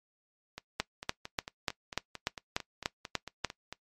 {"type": "two click trains", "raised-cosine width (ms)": 0.2, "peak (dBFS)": [-11, -22], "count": [10, 15], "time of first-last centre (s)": [[0.8, 3.447], [0.58, 3.726]], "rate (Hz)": [3.4, 4.45], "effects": ["noise-tail reverb RT60 0.1 s tail -20 dB re dry", "MP3 64 kbps"]}